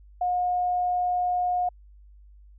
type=tone; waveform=sine; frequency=719 Hz; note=F#5; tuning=50 cents flat; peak=-22 dBFS; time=0.21-1.69 s; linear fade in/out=5 ms; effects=added 50 Hz sine -48 dBFS peak until 2.58 s